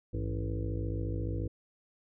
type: harmonic tone with a mistuned harmonic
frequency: 54.3 Hz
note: A1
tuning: 22 cents flat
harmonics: 1 / 2 / 3 / 5 / 6 / 7 / 8 / 9 / 10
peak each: -36 / -34 / -43 / -44 / -41 / -51 / -47 / -44 / -57 dBFS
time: 0.13-1.48 s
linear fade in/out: 10 ms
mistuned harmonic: 2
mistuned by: -130 cents
effects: none